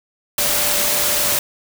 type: tone in noise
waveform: sine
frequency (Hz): 587.3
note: D5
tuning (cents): 0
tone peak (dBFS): -29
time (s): 0.38-1.39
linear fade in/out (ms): 2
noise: white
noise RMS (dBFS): -18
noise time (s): 0.38-1.39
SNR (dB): -14
effects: none